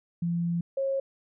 sine tone pair in turn, 170.9 / 542.6 Hz, F3 / C#5, -37 / -37 cents, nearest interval octave + minor sixth, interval 2000 cents, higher second, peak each -25 dBFS, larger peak neither, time 0.22-0.61 / 0.77-1 s, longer first, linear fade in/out 5 ms, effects none

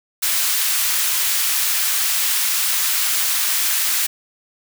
white high-pass noise, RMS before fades -19 dBFS, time 0.22-4.07 s, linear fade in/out 10 ms, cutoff 1300 Hz, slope 12 dB/octave, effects none

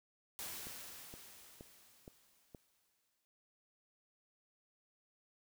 white noise with exponential decay, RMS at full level -44 dBFS, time 0.39-3.25 s, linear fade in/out 0 ms, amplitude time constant 620 ms
click train, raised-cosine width 2 ms, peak -37 dBFS, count 5, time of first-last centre 0.67-2.548 s, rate 2.13 Hz
effects none

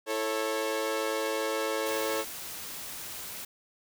sawtooth chord, A major, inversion second, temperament equal with one note detuned, 329.6 / 440 / 547.4 Hz, E4 / A4 / C#5, 0 / 0 / -22 cents, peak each -33 / -28 / -28 dBFS, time 0.06-2.25 s, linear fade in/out 50 ms
white noise, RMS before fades -40 dBFS, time 1.86-3.45 s, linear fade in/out 5 ms
effects none

